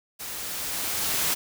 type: noise with level ramp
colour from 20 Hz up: white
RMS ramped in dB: -36 to -24 dBFS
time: 0.19-1.35 s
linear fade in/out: 20 ms
effects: none